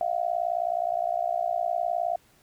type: tone with amplitude modulation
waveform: sine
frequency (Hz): 692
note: F5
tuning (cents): -16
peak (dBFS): -20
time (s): 0.01-2.16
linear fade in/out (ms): 0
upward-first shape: sine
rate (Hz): 59.4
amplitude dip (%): 100
effects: pink hiss -61 dBFS RMS until 2.42 s